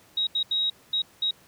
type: tone bursts at uneven times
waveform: sine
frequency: 3804 Hz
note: A#7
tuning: 34 cents sharp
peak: -22 dBFS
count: 5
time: 0.17-0.27 / 0.35-0.43 / 0.51-0.7 / 0.93-1.02 / 1.22-1.31 s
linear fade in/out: 5 ms
effects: pink hiss -56 dBFS RMS until 1.47 s + high-pass 100 Hz 12 dB/octave